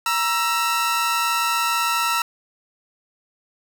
sawtooth tone pair together, 942 / 1332.2 Hz, A#5 / E6, +18 / +18 cents, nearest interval tritone, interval 600 cents, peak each -20 / -17 dBFS, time 0.06-2.22 s, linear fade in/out 2 ms, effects none

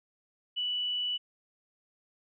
sine tone, 2960 Hz, F#7, in tune, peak -29 dBFS, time 0.56-1.18 s, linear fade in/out 20 ms, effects none

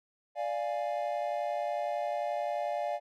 triangle chord, D diminished, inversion none, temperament equal, 587.3 / 698.5 / 830.6 Hz, D5 / F5 / Ab5, 0 / 0 / 0 cents, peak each -32 / -32 / -36 dBFS, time 0.35-3 s, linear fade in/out 50 ms, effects none

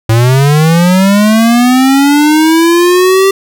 square linear sweep, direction up, 110 to 392 Hz, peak -5 dBFS, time 0.09-3.31 s, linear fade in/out 5 ms, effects none

